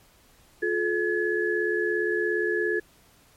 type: tone cluster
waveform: sine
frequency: 353.5 / 430.7 / 1703 Hz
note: F4 / A4 / G#6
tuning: +21 / -37 / +43 cents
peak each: -27 dBFS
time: 0.62-2.8 s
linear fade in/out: 10 ms
effects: pink hiss -58 dBFS RMS until 3.36 s + MP3 64 kbps